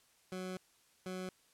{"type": "tone bursts at uneven times", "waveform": "20% pulse", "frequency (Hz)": 185, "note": "F#3", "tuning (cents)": 0, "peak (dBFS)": -35, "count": 2, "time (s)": [[0.32, 0.57], [1.06, 1.29]], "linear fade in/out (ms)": 2, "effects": ["white hiss -69 dBFS RMS until 1.53 s", "low-pass 11000 Hz 12 dB/octave"]}